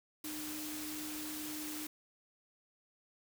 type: tone in noise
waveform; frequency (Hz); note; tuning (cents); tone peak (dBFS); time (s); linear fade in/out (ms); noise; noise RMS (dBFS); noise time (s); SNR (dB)
sine; 305; D#4; -34; -43; 0.24-1.87; 5; white; -44; 0.24-1.87; -2
effects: none